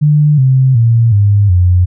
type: tone with pitch steps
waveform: sine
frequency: 149.2 / 131.4 / 115.72 / 101.91 / 89.75 Hz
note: D3 / C3 / A#2 / G#2 / F2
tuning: +28 / +8 / -12 / -32 / +48 cents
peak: -5 dBFS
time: 0.01-1.86 s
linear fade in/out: 20 ms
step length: 370 ms
effects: none